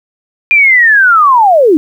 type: linear sweep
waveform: sine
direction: down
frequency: 2423 to 283.3 Hz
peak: -3 dBFS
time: 0.51-1.77 s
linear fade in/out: 0 ms
effects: 7-bit